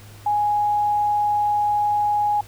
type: tone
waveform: sine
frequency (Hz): 830.6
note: G#5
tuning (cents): 0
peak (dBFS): -17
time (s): 0.26-2.41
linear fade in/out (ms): 5
effects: added 103 Hz sine -42 dBFS peak until 2.47 s + pink hiss -47 dBFS RMS until 2.47 s